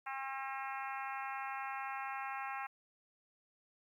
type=harmonic tone; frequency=268.8 Hz; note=C4; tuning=47 cents sharp; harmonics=3 / 4 / 5 / 6 / 7 / 8 / 9 / 10; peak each=-43 / -45 / -47 / -49 / -50 / -51 / -52 / -53 dBFS; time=0.06-2.67 s; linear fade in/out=10 ms; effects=12-bit